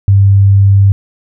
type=tone; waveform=sine; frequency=98.8 Hz; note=G2; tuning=14 cents sharp; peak=-3 dBFS; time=0.08-0.92 s; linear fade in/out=0 ms; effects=none